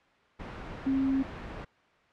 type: tone in noise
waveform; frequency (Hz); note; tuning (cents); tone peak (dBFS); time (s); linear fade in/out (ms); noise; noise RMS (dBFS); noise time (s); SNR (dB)
sine; 268.7; C4; +46; -24; 0.86-1.23; 10; pink; -40; 0.39-1.65; +13
effects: white hiss -62 dBFS RMS until 2.12 s + low-pass 2000 Hz 12 dB/octave